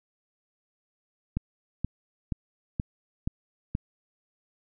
click train, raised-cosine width 5 ms, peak -15 dBFS, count 6, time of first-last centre 1.37-3.751 s, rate 2.1 Hz, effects none

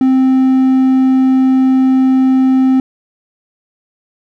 triangle tone, 261.6 Hz, C4, in tune, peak -5 dBFS, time 0.01-2.8 s, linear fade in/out 2 ms, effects none

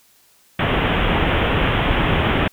pink low-pass noise, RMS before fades -18 dBFS, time 0.59-2.48 s, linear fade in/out 5 ms, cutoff 3400 Hz, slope 96 dB/octave, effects white hiss -55 dBFS RMS until 2.52 s

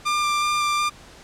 sawtooth tone with vibrato, 1191 Hz, D6, 24 cents sharp, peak -16 dBFS, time 0.05-0.9 s, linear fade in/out 20 ms, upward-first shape square, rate 2.7 Hz, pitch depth 8 cents each way, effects pink hiss -46 dBFS RMS until 1.23 s + low-pass 8000 Hz 12 dB/octave

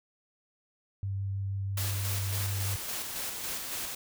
sine tone with vibrato, 98 Hz, G2, in tune, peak -30 dBFS, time 1.03-2.76 s, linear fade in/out 0 ms, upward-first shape triangle, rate 6.2 Hz, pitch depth 10 cents each way
white noise with tremolo, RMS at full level -35 dBFS, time 1.77-3.95 s, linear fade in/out 5 ms, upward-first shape square, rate 3.6 Hz, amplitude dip 30%
effects none

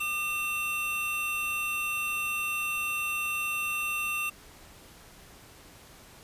square tone pair together, 1203.7 / 2700 Hz, D6 / E7, +42 / +41 cents, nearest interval octave + major second, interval 1399 cents, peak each -37 / -30 dBFS, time 0-4.3 s, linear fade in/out 10 ms, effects pink hiss -52 dBFS RMS until 6.23 s + resampled to 32000 Hz

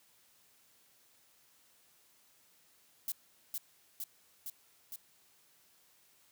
violet noise with echo, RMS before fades -36 dBFS, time 3.08-3.12 s, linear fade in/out 2 ms, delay 460 ms, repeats 4, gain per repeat -2 dB, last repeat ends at 4.96 s, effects white hiss -67 dBFS RMS until 6.31 s + high-pass 60 Hz 12 dB/octave

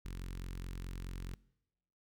sawtooth tone with notch filter, 44.71 Hz, F1, 41 cents sharp, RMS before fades -43 dBFS, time 0.05-1.34 s, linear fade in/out 0 ms, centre 670 Hz, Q 0.65, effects noise-tail reverb RT60 0.9 s tail -22 dB re dry

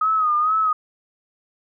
sine tone with vibrato, 1253 Hz, D#6, 12 cents sharp, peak -16 dBFS, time 0.01-0.73 s, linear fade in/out 5 ms, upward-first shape sine, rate 2.2 Hz, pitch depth 69 cents each way, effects none

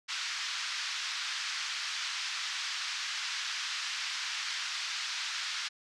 white band-pass noise, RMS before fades -36 dBFS, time 0.08-5.69 s, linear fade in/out 20 ms, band 1200 to 5500 Hz, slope 24 dB/octave, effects low-pass 9000 Hz 12 dB/octave

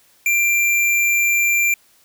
square tone, 2370 Hz, D7, 15 cents sharp, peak -15 dBFS, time 0.26-1.74 s, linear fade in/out 2 ms, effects white hiss -55 dBFS RMS until 2.04 s

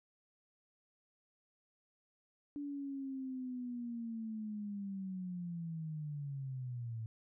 sine linear sweep, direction down, 290 to 110 Hz, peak -39 dBFS, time 2.56-7.06 s, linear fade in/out 0 ms, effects none

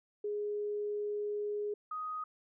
sine tone pair in turn, 415.3 / 1249.9 Hz, G#4 / D#6, 0 / +7 cents, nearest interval octave + perfect fifth, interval 1907 cents, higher second, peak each -33 / -36 dBFS, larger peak first, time 0.24-1.74 / 1.91-2.24 s, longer first, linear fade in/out 5 ms, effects none

